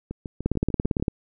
two click trains, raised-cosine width 3 ms, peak -19 / -9 dBFS, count 7 / 12, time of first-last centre 0.11-0.999 / 0.46-1.081 s, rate 6.75 / 17.7 Hz, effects none

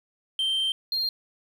sine tone pair in turn, 3136 / 4205 Hz, G7 / C8, 0 / +8 cents, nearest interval perfect fourth, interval 508 cents, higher second, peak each -20 / -22 dBFS, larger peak first, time 0.39-0.72 / 0.92-1.09 s, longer first, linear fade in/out 2 ms, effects tanh soft clip ceiling -22 dBFS + 9-bit

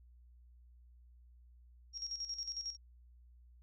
sine tone with tremolo, 5588 Hz, F8, in tune, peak -37 dBFS, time 1.93-2.77 s, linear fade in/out 50 ms, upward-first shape square, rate 11 Hz, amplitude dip 65%, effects added 60 Hz sine -58 dBFS peak until 3.62 s

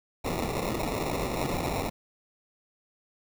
white noise with sample-and-hold, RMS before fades -30 dBFS, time 0.24-1.9 s, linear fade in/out 10 ms, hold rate 1575 Hz, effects none

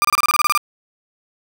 35% pulse tone bursts, 1200 Hz, D6, 37 cents sharp, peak -11 dBFS, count 11, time 0.02-0.576 s, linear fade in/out 0 ms, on 26 ms, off 27 ms, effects none

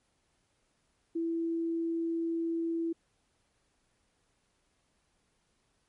sine tone, 331.8 Hz, E4, 11 cents sharp, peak -29 dBFS, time 1.15-2.93 s, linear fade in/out 10 ms, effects pink hiss -74 dBFS RMS until 5.88 s + MP3 48 kbps

